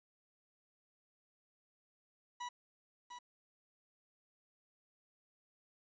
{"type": "tone with echo", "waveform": "40% pulse", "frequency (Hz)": 976, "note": "B5", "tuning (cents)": -21, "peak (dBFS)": -40, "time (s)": [2.4, 2.49], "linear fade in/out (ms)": 10, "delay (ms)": 700, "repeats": 1, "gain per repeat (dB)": -7, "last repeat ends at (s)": 3.19, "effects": ["resampled to 16000 Hz", "11-bit"]}